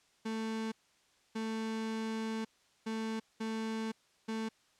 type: tone bursts at uneven times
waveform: 35% pulse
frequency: 221.9 Hz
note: A3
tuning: 15 cents sharp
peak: -33 dBFS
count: 5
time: 0.25-0.72 / 1.35-2.45 / 2.86-3.2 / 3.4-3.92 / 4.28-4.49 s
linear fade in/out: 10 ms
effects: white hiss -69 dBFS RMS until 4.79 s + low-pass 7000 Hz 12 dB/octave